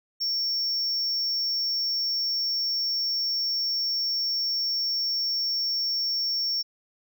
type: tone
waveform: triangle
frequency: 5470 Hz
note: F8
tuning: 37 cents flat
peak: -23 dBFS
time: 0.2-6.63 s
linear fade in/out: 20 ms
effects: none